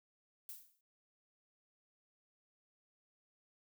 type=noise with exponential decay; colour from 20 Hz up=violet; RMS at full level=-45 dBFS; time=0.49-0.81 s; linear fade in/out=1 ms; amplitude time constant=69 ms; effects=none